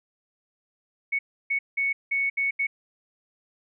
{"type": "tone bursts at uneven times", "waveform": "sine", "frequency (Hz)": 2217, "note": "C#7", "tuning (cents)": 0, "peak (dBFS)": -22, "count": 6, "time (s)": [[1.12, 1.19], [1.5, 1.59], [1.77, 1.93], [2.11, 2.3], [2.37, 2.51], [2.59, 2.67]], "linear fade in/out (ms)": 10, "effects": []}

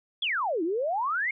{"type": "exponential two-way sweep", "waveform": "sine", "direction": "down then up", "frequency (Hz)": [3539, 309.3, 2214], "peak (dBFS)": -25, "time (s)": [0.22, 1.31], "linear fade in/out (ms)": 5, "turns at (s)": 0.63, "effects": []}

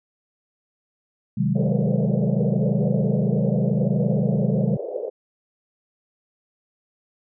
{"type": "chord", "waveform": "sine", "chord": "Ab dominant seventh", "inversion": "first", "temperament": "just", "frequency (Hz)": [129.78, 155.74, 186.89, 207.7], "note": ["C3", "Eb3", "Gb3", "Ab3"], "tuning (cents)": [-14, 2, 18, 0], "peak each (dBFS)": -24, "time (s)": [1.37, 4.77], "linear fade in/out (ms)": 10}
{"type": "band-pass noise", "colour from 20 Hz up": "pink", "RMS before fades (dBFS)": -29, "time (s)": [1.55, 5.1], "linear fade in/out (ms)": 10, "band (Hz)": [430, 570], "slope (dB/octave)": 48}
{"effects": []}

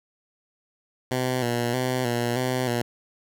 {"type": "tone with vibrato", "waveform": "10% pulse", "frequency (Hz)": 123.47, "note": "B2", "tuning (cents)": 0, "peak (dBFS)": -15, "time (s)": [1.11, 2.82], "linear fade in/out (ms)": 5, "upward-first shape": "square", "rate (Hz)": 1.6, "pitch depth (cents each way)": 55, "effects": []}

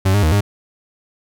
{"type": "tone with pitch steps", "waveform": "40% pulse", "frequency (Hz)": [95.4, 102.2, 78.2, 101.8], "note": ["G2", "G#2", "D#2", "G#2"], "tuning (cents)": [-47, -27, 9, -34], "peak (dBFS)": -11, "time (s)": [0.05, 0.41], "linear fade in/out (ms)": 10, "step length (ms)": 90, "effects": []}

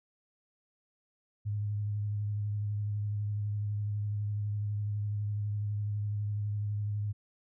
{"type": "tone with vibrato", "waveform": "sine", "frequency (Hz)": 103.83, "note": "G#2", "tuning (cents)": 0, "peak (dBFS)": -30, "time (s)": [1.45, 7.13], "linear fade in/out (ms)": 20, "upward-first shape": "triangle", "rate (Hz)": 12, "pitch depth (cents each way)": 26, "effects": []}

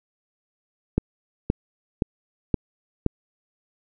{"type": "click train", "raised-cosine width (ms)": 3, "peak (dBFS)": -6, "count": 5, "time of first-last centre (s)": [0.98, 3.063], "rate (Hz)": 1.92, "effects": []}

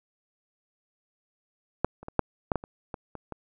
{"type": "clicks", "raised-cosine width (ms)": 1, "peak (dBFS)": [-8, -30, -22, -6, -10, -12, -26, -20, -24, -22], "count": 10, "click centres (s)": [1.846, 2.03, 2.084, 2.193, 2.518, 2.557, 2.639, 2.942, 3.153, 3.323], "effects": []}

